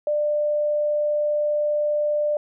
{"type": "tone", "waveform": "sine", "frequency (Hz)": 595, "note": "D5", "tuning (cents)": 22, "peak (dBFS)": -19, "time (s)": [0.07, 2.37], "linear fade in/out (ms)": 2, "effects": []}